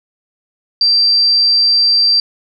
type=tone; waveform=sine; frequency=4699 Hz; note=D8; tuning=in tune; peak=-8 dBFS; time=0.81-2.2 s; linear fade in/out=2 ms; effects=none